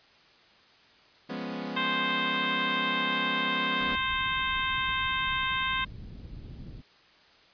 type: chord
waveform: sawtooth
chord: C# dominant seventh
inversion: first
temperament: equal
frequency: 174.61 / 207.7 / 246.9 / 277.2 Hz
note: E#3 / G#3 / B3 / C#4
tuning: 0 / 0 / 0 / 0 cents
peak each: -37 / -35 / -33 / -36 dBFS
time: 1.29-3.96 s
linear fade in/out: 10 ms
type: harmonic tone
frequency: 523.3 Hz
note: C5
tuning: in tune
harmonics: 2 / 3 / 4 / 5 / 6 / 7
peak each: -31 / -33 / -34 / -35 / -36 / -36 dBFS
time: 1.76-5.85 s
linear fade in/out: 10 ms
type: low-pass noise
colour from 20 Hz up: pink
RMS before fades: -43 dBFS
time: 3.8-6.82 s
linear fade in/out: 20 ms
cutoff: 210 Hz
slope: 12 dB/octave
effects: white hiss -58 dBFS RMS until 7.53 s + resampled to 11025 Hz